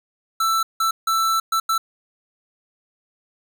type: tone bursts at uneven times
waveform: square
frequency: 1328 Hz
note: E6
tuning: 12 cents sharp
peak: -18 dBFS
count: 5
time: 0.4-0.63 / 0.8-0.91 / 1.07-1.4 / 1.52-1.6 / 1.69-1.78 s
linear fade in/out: 5 ms
effects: none